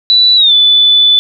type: tone with pitch glide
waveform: sine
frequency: 3961 to 3488 Hz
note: B7 to A7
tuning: +4 to -16 cents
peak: -4 dBFS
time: 0.1-1.19 s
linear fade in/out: 0 ms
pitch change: -220 cents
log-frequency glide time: 0.36-0.53 s
effects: none